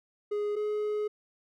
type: tone pair in turn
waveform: triangle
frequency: 415.3 / 421.3 Hz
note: G#4 / G#4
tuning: 0 / +25 cents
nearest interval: unison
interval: 25 cents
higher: second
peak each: -26 dBFS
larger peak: neither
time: 0.31-0.56 / 0.56-1.08 s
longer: second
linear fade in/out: 10 ms
effects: none